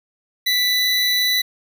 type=tone pair together; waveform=square; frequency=1992 / 3953 Hz; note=B6 / B7; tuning=+14 / +1 cents; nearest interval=octave; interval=1187 cents; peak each=-22 / -18 dBFS; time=0.46-1.42 s; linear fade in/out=10 ms; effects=none